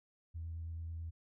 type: tone with vibrato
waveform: sine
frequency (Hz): 82.5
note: E2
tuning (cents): +2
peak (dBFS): -39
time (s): 0.34-1.11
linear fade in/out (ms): 20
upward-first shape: sine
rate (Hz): 9.2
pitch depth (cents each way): 14
effects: tanh soft clip ceiling -35 dBFS